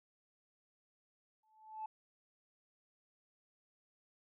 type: tone with exponential growth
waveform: sine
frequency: 870 Hz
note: A5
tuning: 20 cents flat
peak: -37 dBFS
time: 1.43-1.86 s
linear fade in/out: 5 ms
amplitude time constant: 93 ms
effects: tanh soft clip ceiling -35 dBFS